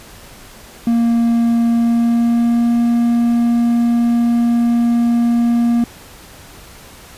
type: tone with pitch glide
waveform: triangle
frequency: 233.1 to 235.9 Hz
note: A#3 to A#3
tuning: 0 to +21 cents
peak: -9 dBFS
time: 0.87-5.84 s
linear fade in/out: 2 ms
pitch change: +21 cents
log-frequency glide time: 1.75-2.73 s
effects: pink hiss -39 dBFS RMS until 7.17 s + resampled to 32000 Hz